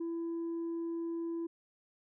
sine tone, 334.4 Hz, E4, 25 cents sharp, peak -32 dBFS, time 0-1.47 s, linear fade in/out 10 ms, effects tanh soft clip ceiling -33 dBFS

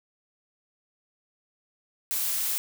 blue noise, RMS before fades -28 dBFS, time 2.11-2.58 s, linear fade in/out 0 ms, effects none

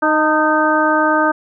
harmonic tone with a mistuned harmonic, 309.4 Hz, D#4, 10 cents flat, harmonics 1 / 2 / 3 / 4 / 5, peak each -18 / -18 / -18 / -18 / -18 dBFS, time 0.02-1.32 s, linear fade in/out 10 ms, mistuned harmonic 3, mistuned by -39 cents, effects none

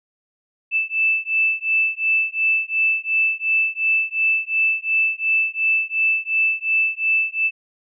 sine beating tone pair, 2637 / 2639.8 Hz, E7 / E7, 0 / +2 cents, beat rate 2.8 Hz, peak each -20 dBFS, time 0.71-7.51 s, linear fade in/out 50 ms, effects none

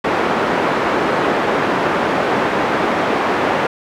pink band-pass noise, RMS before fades -17 dBFS, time 0.04-3.67 s, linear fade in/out 5 ms, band 290 to 1600 Hz, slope 12 dB/octave, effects none

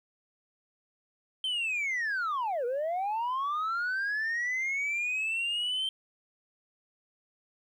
sine linear two-way sweep, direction down then up, 3136 to 466.2 to 3136 Hz, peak -26 dBFS, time 1.44-5.89 s, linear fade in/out 2 ms, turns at 2.65 s, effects tanh soft clip ceiling -27 dBFS + 11-bit

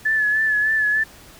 sine tone with vibrato, 1730 Hz, A6, 30 cents flat, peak -16 dBFS, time 0.05-1.04 s, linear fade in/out 10 ms, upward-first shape sine, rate 3.3 Hz, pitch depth 38 cents each way, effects pink hiss -45 dBFS RMS until 1.39 s

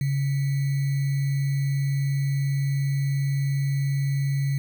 sine tone with sample-and-hold, 138.59 Hz, C#3, in tune, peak -21 dBFS, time 0.01-4.58 s, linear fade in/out 2 ms, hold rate 2100 Hz, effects none

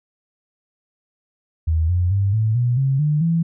sine tone with pitch steps, 80.3 / 89.1 / 98.86 / 109.69 / 121.71 / 135.05 / 149.85 / 166.26 Hz, E2 / F2 / G2 / A2 / B2 / C#3 / D3 / E3, -45 / +35 / +15 / -5 / -25 / -45 / +35 / +15 cents, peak -15 dBFS, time 1.67-3.43 s, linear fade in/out 10 ms, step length 220 ms, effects none

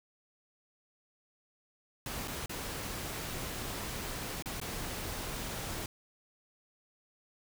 pink noise with dropouts, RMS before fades -39 dBFS, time 2.06-5.86 s, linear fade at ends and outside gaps 2 ms, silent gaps 2.276-2.28 / 2.46-2.494 / 4.424-4.458 / 4.601-4.614 s, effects none

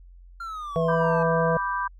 triangle exponential sweep, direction down, 1393 to 850 Hz, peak -30 dBFS, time 0.4-1.23 s, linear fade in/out 5 ms
harmonic tone, 164.81 Hz, E3, in tune, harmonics 1 / 3 / 4, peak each -25 / -24 / -26 dBFS, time 0.76-1.57 s, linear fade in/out 0 ms
sine chord, G major, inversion first, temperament equal, 987.8 / 1174.7 / 1568 Hz, B5 / D6 / G6, 0 / 0 / 0 cents, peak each -27 / -30 / -30 dBFS, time 0.88-1.88 s, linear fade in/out 10 ms
effects added 44 Hz sine -45 dBFS peak until 1.99 s

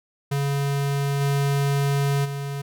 square tone with level steps, 140.5 Hz, C#3, 24 cents sharp, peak -22 / -20 / -28 dBFS, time 0.31-2.62 s, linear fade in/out 10 ms, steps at 1.2 / 2.24 s, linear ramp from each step 20 ms, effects none

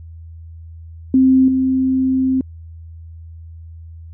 sine tone with level steps, 261.6 Hz, C4, in tune, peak -8 / -13 dBFS, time 1.14-2.41 s, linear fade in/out 2 ms, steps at 1.48 s, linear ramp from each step 2 ms, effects added 82 Hz sine -33 dBFS peak until 4.13 s

